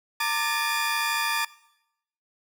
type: tone cluster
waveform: 30% pulse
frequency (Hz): 915 / 1183 / 1732 / 2439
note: A#5 / D6 / A6 / D#7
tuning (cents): -32 / +12 / -28 / -35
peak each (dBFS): -27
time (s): 0.2-1.45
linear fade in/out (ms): 5
effects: noise-tail reverb RT60 0.8 s tail -19 dB re dry